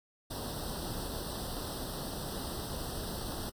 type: noise with comb filter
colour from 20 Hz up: pink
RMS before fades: -39 dBFS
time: 0.3-3.5 s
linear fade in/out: 10 ms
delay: 0.22 ms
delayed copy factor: +1
effects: AAC 64 kbps